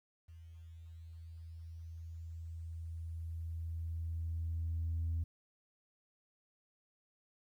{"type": "tone with level ramp", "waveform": "sine", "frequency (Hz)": 82.41, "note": "E2", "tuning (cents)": 0, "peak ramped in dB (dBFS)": [-51, -31], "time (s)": [0.28, 5.24], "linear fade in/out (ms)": 10, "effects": ["tanh soft clip ceiling -30 dBFS", "12-bit"]}